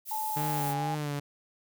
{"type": "noise", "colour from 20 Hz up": "violet", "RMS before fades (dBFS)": -37, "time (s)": [0.05, 0.75], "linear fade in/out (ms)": 50}
{"type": "tone with pitch glide", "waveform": "sine", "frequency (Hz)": [866, 817.4], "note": ["A5", "G#5"], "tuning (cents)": [-28, -28], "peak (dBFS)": -31, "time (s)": [0.11, 0.95], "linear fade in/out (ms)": 5, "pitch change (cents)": -100, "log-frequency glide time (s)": [0.24, 0.8]}
{"type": "tone with vibrato", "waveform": "sawtooth", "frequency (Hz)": 147.7, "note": "D3", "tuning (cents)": 10, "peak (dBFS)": -27, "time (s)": [0.36, 1.2], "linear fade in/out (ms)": 10, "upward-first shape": "sine", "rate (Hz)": 2.2, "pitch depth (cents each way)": 48}
{"effects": []}